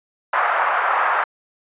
white band-pass noise, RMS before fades -19 dBFS, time 0.33-1.24 s, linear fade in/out 5 ms, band 710 to 1500 Hz, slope 24 dB/octave, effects resampled to 8000 Hz

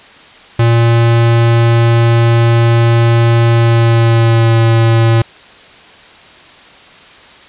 square tone with pitch glide, 116.54 to 114.47 Hz, A#2 to A#2, 0 to -31 cents, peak -7 dBFS, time 0.59-5.22 s, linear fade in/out 5 ms, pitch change -31 cents, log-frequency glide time 3.48-4.58 s, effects white hiss -38 dBFS RMS until 7.48 s + resampled to 8000 Hz

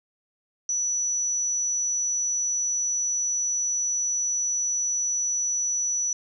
sine tone, 5920 Hz, F#8, in tune, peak -23 dBFS, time 0.69-6.13 s, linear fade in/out 2 ms, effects none

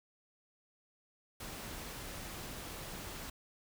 pink noise, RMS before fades -45 dBFS, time 1.4-3.3 s, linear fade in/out 5 ms, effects none

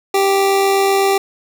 25% pulse tone with amplitude modulation, 392 Hz, G4, in tune, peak -7 dBFS, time 0.14-1.18 s, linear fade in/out 5 ms, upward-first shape sine, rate 87.9 Hz, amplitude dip 25%, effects none

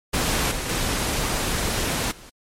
pink noise with level steps, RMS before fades -22 / -28 / -24 / -44 dBFS, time 0.13-2.3 s, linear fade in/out 10 ms, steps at 0.51 / 0.69 / 2.11 s, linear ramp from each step 5 ms, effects low-pass 12000 Hz 12 dB/octave + MP3 64 kbps

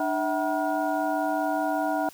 sine tone cluster, 299.4 / 651 / 756 / 963 / 1431 Hz, D4 / E5 / F#5 / B5 / F6, +33 / -22 / +37 / -44 / +42 cents, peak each -29 / -29 / -28 / -33 / -35 dBFS, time 0-2.09 s, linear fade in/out 2 ms, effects white hiss -50 dBFS RMS until 2.13 s

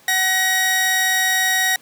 sawtooth tone pair together, 750 / 1894.4 Hz, F#5 / A#6, +23 / +27 cents, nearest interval octave + major third, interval 1604 cents, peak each -20 / -13 dBFS, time 0.08-1.76 s, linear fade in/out 2 ms, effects pink hiss -50 dBFS RMS until 1.81 s + high-pass 200 Hz 12 dB/octave

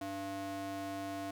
square ring-modulated tone, 195.9 Hz, G3, 1 cent flat, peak -36 dBFS, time 0.01-1.31 s, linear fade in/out 5 ms, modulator 489 Hz, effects none

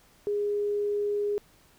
sine tone, 411.6 Hz, G#4, 16 cents flat, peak -25 dBFS, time 0.27-1.38 s, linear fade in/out 0 ms, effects pink hiss -60 dBFS RMS until 1.78 s

